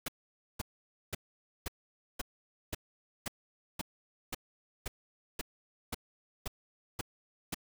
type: noise bursts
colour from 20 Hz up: pink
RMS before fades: -36 dBFS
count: 15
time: 0.06-7.545 s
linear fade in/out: 5 ms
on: 23 ms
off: 510 ms
effects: none